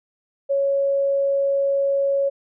sine tone, 554.4 Hz, C#5, in tune, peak -17 dBFS, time 0.49-2.3 s, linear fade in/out 20 ms, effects none

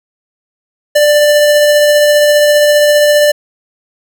square tone with tremolo, 591 Hz, D5, 11 cents sharp, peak -5 dBFS, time 0.95-3.32 s, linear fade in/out 10 ms, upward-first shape triangle, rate 15 Hz, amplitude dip 25%, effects none

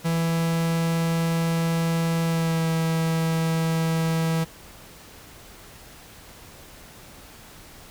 45% pulse tone with pitch glide, 165.4 to 162.93 Hz, E3 to E3, +6 to -20 cents, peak -21 dBFS, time 0.04-4.45 s, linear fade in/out 20 ms, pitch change -26 cents, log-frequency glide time 2.23-2.68 s, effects pink hiss -46 dBFS RMS until 7.9 s

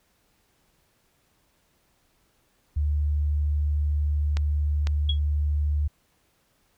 sine tone, 73.9 Hz, D2, 11 cents sharp, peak -21 dBFS, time 2.76-5.88 s, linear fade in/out 10 ms
clicks, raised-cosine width 0.2 ms, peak -15 dBFS, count 2, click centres 4.37 / 4.871 s
sine tone with exponential decay, 3322 Hz, G#7, in tune, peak -22 dBFS, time 5.09-5.19 s, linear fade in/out 5 ms, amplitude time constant 20 ms
effects pink hiss -67 dBFS RMS until 6.77 s

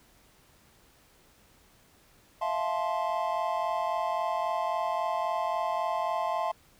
triangle chord, F major seventh, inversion third, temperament just, 654.8 / 698.5 / 873.1 / 1047.7 Hz, E5 / F5 / A5 / C6, -12 / 0 / -14 / +2 cents, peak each -31 dBFS, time 2.41-6.52 s, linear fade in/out 10 ms, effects pink hiss -61 dBFS RMS until 6.79 s

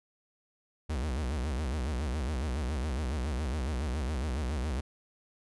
45% pulse tone with vibrato, 69.3 Hz, C#2, in tune, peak -30 dBFS, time 0.89-4.81 s, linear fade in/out 10 ms, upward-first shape sine, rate 7.2 Hz, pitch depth 240 cents each way, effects resampled to 24000 Hz

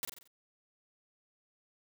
white noise with echo, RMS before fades -35 dBFS, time 0.03-0.05 s, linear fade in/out 0 ms, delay 45 ms, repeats 5, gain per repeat -6 dB, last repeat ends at 0.275 s, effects none

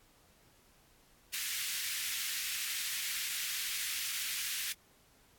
pink high-pass noise, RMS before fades -37 dBFS, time 1.33-4.73 s, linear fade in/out 10 ms, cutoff 1900 Hz, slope 24 dB/octave, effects pink hiss -65 dBFS RMS until 5.38 s + AAC 64 kbps

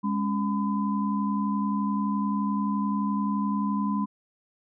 sine tone cluster, 204.8 / 276.4 / 1010 Hz, G#3 / C#4 / B5, -24 / -5 / +39 cents, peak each -25 / -32 / -31 dBFS, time 0.03-4.06 s, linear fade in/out 20 ms, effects none

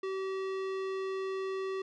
sine tone with tanh clipping, 383 Hz, G4, 40 cents flat, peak -35 dBFS, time 0.03-1.82 s, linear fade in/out 5 ms, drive 18 dB, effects none

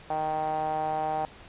sawtooth tone with band-pass filter, 155.56 Hz, D#3, in tune, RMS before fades -29 dBFS, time 0.1-1.25 s, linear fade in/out 0 ms, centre 760 Hz, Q 6.7, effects pink hiss -49 dBFS RMS until 1.48 s + resampled to 8000 Hz

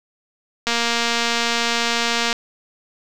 click train, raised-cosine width 0.2 ms, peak -3 dBFS, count 389, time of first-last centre 0.67-2.328 s, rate 234 Hz, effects none

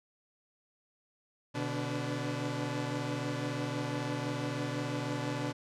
sawtooth tone cluster, 124 / 147.8 / 289.6 / 502 Hz, B2 / D3 / D4 / B4, +7 / +11 / -24 / +28 cents, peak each -33 / -36 / -33 / -39 dBFS, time 1.54-5.53 s, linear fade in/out 20 ms, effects low-pass 7000 Hz 12 dB/octave

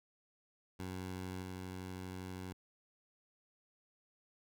15% pulse tone with level steps, 92.5 Hz, F#2, in tune, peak -35 / -37 dBFS, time 0.79-2.53 s, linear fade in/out 10 ms, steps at 1.42 s, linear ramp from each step 10 ms, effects none

